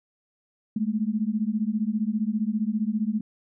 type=beating tone pair; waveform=sine; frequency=207.7 / 222.7 Hz; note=G#3 / A3; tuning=0 / +21 cents; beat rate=15 Hz; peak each=-26 dBFS; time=0.76-3.21 s; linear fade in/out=5 ms; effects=none